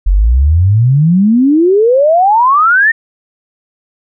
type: exponential sweep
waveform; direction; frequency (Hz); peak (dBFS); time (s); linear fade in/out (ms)
sine; up; 43.1 to 1864.7; -5; 0.06-2.92; 10
effects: none